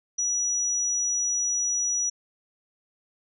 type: tone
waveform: sine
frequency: 5850 Hz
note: F#8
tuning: 21 cents flat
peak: -23 dBFS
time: 0.18-2.1 s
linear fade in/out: 10 ms
effects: none